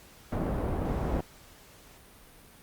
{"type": "low-pass noise", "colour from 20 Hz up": "pink", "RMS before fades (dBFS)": -30, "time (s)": [0.32, 1.21], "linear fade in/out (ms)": 5, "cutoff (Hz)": 790, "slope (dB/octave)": 12, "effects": ["pink hiss -54 dBFS RMS until 2.62 s", "Opus 48 kbps"]}